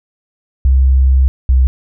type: tone pair in turn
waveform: sine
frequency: 65.8 / 64.48 Hz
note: C2 / C2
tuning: +10 / -25 cents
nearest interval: unison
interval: 35 cents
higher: first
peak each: -6 dBFS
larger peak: neither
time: 0.65-1.28 / 1.49-1.67 s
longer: first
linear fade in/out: 0 ms
effects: none